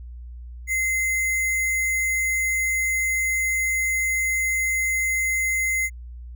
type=tone with sample-and-hold; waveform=sine; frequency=2073 Hz; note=C7; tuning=17 cents flat; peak=-20 dBFS; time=0.67-5.9 s; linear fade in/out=50 ms; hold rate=8820 Hz; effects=added 60 Hz sine -35 dBFS peak until 6.35 s